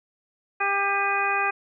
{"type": "harmonic tone with a mistuned harmonic", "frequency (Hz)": 398.1, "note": "G4", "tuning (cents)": 27, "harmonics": [1, 2, 3, 4, 5, 6], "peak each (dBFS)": [-33, -27, -27, -28, -32, -27], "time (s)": [0.6, 1.51], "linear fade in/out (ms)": 10, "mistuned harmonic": 6, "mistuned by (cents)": 64, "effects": []}